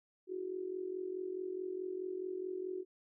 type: tone with amplitude modulation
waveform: sine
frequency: 370 Hz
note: F#4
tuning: in tune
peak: -34 dBFS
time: 0.27-2.85 s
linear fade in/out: 50 ms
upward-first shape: sine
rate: 44.7 Hz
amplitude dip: 75%
effects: none